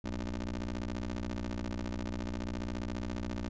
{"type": "ring-modulated tone", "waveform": "20% pulse", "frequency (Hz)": 60.5, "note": "B1", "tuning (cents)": -35, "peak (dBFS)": -27, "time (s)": [0.04, 3.49], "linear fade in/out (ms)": 5, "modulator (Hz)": 144, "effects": ["resampled to 16000 Hz"]}